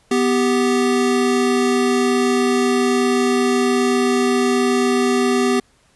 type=tone pair together; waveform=square; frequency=247.5 / 392.9 Hz; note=B3 / G4; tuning=+4 / +4 cents; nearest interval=minor sixth; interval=800 cents; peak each=-18 dBFS; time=0.11-5.6 s; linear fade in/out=5 ms; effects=pink hiss -57 dBFS RMS until 5.95 s + resampled to 24000 Hz